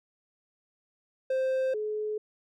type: tone pair in turn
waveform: triangle / sine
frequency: 523.3 / 426.2 Hz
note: C5 / G#4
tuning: 0 / +45 cents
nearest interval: major third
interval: 355 cents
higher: first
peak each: -23 / -29 dBFS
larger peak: first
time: 1.3-1.74 / 1.74-2.18 s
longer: neither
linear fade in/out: 5 ms
effects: none